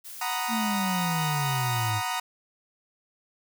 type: noise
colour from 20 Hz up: blue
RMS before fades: -41 dBFS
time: 0.04-1.92 s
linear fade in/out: 20 ms
type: chord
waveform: sawtooth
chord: B major seventh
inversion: second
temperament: equal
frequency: 740 / 932.3 / 987.8 / 1244.5 Hz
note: F#5 / A#5 / B5 / D#6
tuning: 0 / 0 / 0 / 0 cents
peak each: -29 / -28 / -32 / -30 dBFS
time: 0.21-2.2 s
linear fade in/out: 5 ms
type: exponential sweep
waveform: triangle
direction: down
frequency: 233.1 to 103.8 Hz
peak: -25 dBFS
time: 0.48-2.02 s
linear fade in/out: 50 ms
effects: none